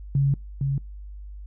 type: tone pair in turn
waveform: sine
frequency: 138.59 / 137.55 Hz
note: C#3 / C#3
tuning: 0 / -13 cents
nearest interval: unison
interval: 13 cents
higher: first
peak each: -17 / -21 dBFS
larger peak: first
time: 0.15-0.34 / 0.61-0.78 s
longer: first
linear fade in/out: 2 ms
effects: noise-tail reverb RT60 0.2 s tail -26 dB re dry + added 50 Hz sine -36 dBFS peak until 1.46 s